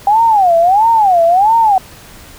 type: tone with vibrato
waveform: sine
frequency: 784 Hz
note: G5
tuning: in tune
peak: -6 dBFS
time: 0.07-1.78 s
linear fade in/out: 2 ms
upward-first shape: sine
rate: 1.5 Hz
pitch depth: 280 cents each way
effects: pink hiss -37 dBFS RMS until 2.38 s